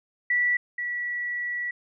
sine tone pair in turn, 1956 / 1943.6 Hz, B6 / B6, -17 / -28 cents, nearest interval unison, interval 11 cents, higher first, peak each -20 / -27 dBFS, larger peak first, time 0.3-0.57 / 0.78-1.71 s, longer second, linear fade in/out 5 ms, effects none

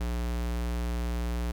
square tone, 59.3 Hz, A#1, 30 cents sharp, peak -29 dBFS, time 0-1.52 s, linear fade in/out 10 ms, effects none

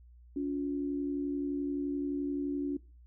sine tone pair together, 283.1 / 354.7 Hz, C#4 / F4, +37 / +27 cents, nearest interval major third, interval 390 cents, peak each -31 / -38 dBFS, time 0.36-2.77 s, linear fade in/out 5 ms, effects noise-tail reverb RT60 0.3 s tail -20 dB re dry + added 60 Hz sine -53 dBFS peak until 3.06 s

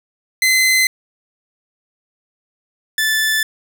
sawtooth tone pair in turn, 2050 / 1751.4 Hz, C7 / A6, -36 / -8 cents, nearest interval minor third, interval 272 cents, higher first, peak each -8 / -11 dBFS, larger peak first, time 0.42-0.87 / 2.98-3.43 s, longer neither, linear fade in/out 2 ms, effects none

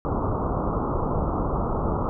pink low-pass noise, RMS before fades -25 dBFS, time 0.05-2.09 s, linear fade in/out 0 ms, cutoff 1300 Hz, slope 96 dB/octave, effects none

